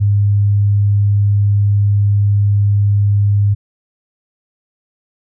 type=tone; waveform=sine; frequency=101.8 Hz; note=G#2; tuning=34 cents flat; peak=-9 dBFS; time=0-3.55 s; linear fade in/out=20 ms; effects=none